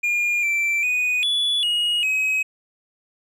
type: tone with pitch steps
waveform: triangle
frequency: 2418 / 2342 / 2481 / 3427 / 2884 / 2542 Hz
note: D7 / D7 / D#7 / A7 / F#7 / D#7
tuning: +50 / -5 / -6 / -46 / -45 / +36 cents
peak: -17 dBFS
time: 0.03-2.43 s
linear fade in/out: 10 ms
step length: 400 ms
effects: none